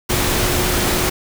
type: tone in noise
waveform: sine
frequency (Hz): 360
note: F#4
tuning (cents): -47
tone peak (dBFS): -26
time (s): 0.09-1.1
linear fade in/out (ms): 10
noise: pink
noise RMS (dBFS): -18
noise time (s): 0.09-1.1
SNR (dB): -11
effects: none